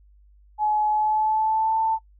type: tone with pitch glide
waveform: sine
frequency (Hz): 849 to 888.6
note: G#5 to A5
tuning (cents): +38 to +17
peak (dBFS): -19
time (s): 0.58-1.99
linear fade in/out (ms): 50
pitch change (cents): +79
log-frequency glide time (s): 0.89-1.78
effects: noise-tail reverb RT60 0.1 s tail -19 dB re dry + added 50 Hz sine -51 dBFS peak until 2.19 s